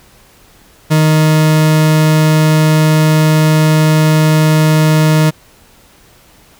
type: tone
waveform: 40% pulse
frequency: 155.56 Hz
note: D#3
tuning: in tune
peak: -6 dBFS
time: 0.9-5.31 s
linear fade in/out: 20 ms
effects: pink hiss -45 dBFS RMS until 6.59 s